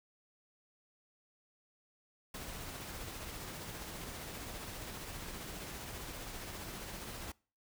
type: noise with tremolo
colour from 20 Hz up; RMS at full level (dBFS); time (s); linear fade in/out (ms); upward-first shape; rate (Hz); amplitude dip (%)
pink; -44; 2.34-7.32; 5; sine; 15; 25
effects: noise-tail reverb RT60 0.4 s tail -25 dB re dry